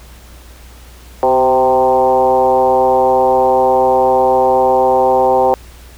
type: tone with frequency modulation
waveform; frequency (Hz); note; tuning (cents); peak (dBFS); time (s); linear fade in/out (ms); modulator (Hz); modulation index
sine; 650; E5; -24; -8; 1.23-5.54; 0; 132; 2
effects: added 60 Hz sine -36 dBFS peak until 5.97 s + pink hiss -42 dBFS RMS until 5.97 s